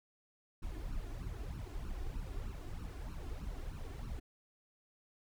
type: noise with flanger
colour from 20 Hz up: brown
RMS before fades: -42 dBFS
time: 0.62-4.2 s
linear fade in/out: 10 ms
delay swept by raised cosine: 0.71 to 2.91 ms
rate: 3.2 Hz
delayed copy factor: +0.85
effects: none